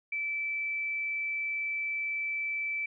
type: tone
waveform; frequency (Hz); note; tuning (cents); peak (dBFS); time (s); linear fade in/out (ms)
sine; 2319; D7; -22; -30; 0.12-2.86; 5
effects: none